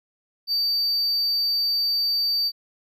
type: tone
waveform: triangle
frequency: 4620 Hz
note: D8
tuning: 29 cents flat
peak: -19 dBFS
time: 0.47-2.52 s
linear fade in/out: 50 ms
effects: none